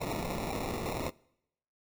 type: noise with sample-and-hold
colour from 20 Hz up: violet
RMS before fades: -35 dBFS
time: 0-1.11 s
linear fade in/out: 20 ms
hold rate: 1575 Hz
effects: noise-tail reverb RT60 0.8 s tail -24 dB re dry